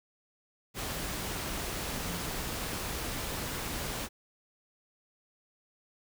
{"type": "tone in noise", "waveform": "sine", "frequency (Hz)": 174.4, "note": "F3", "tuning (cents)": -2, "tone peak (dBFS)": -38, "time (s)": [2.03, 2.23], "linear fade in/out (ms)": 50, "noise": "pink", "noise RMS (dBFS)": -36, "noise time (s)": [0.74, 4.09], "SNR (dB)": -5, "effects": []}